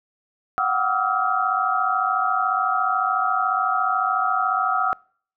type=tone cluster; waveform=sine; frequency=723 / 757 / 1160 / 1277 / 1375 Hz; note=F#5 / F#5 / D6 / D#6 / F6; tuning=-40 / +39 / -22 / +45 / -27 cents; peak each=-29 / -25 / -29 / -22 / -25 dBFS; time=0.58-4.93 s; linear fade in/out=0 ms; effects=noise-tail reverb RT60 0.5 s tail -26 dB re dry